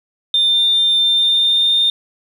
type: tone with pitch glide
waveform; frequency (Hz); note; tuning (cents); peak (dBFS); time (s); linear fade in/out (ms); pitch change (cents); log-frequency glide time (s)
sine; 3599 to 3628; A7 to A#7; +38 to -48; -10; 0.34-1.9; 2; +14; 1.08-1.78
effects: tanh soft clip ceiling -7 dBFS + 8-bit